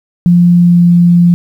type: tone with pitch glide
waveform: sine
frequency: 174.61 to 173.6 Hz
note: F3 to F3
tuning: 0 to -10 cents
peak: -3 dBFS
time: 0.26-1.34 s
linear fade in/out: 0 ms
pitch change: -10 cents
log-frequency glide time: 0.57-0.83 s
effects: 7-bit